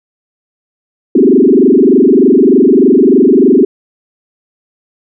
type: tone with frequency modulation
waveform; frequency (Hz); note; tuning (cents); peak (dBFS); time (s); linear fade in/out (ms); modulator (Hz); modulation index
sine; 320.3; E4; -50; -3; 1.15-3.65; 5; 23.3; 3.8
effects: none